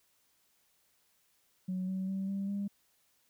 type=tone with pitch steps; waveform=sine; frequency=185 / 188.78 / 192.63 / 196.57 / 200.6 Hz; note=F#3 / F#3 / G3 / G3 / G3; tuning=0 / +35 / -30 / +5 / +40 cents; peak=-31 dBFS; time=1.68-2.68 s; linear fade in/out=10 ms; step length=200 ms; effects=tanh soft clip ceiling -29 dBFS + white hiss -72 dBFS RMS until 3.29 s